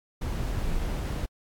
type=noise; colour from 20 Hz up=brown; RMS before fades=-29 dBFS; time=0.21-1.26 s; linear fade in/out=10 ms; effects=AAC 64 kbps